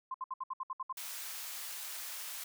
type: tone bursts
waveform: sine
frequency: 1046.5 Hz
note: C6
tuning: in tune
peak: -35 dBFS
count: 9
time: 0.11-0.927 s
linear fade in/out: 5 ms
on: 33 ms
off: 65 ms
type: high-pass noise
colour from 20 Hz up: white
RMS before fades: -43 dBFS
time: 0.97-2.44 s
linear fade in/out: 5 ms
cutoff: 860 Hz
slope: 12 dB/octave
effects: none